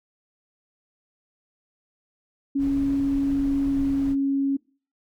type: tone with pitch glide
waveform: sine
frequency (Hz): 277.2 to 275.3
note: C#4 to C#4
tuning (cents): 0 to -12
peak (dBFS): -20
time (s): 2.55-4.57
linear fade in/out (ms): 10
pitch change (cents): -12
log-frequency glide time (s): 3.68-3.75
type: noise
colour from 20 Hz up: brown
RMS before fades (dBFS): -35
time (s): 2.58-4.16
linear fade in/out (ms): 50
effects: noise-tail reverb RT60 0.4 s tail -23 dB re dry